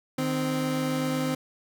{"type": "tone pair together", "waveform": "30% pulse", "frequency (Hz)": [153.8, 259.9], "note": ["D#3", "C4"], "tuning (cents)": [-20, -11], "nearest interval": "major sixth", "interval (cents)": 909, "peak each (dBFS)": [-28, -24], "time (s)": [0.18, 1.35], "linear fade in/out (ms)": 5, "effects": []}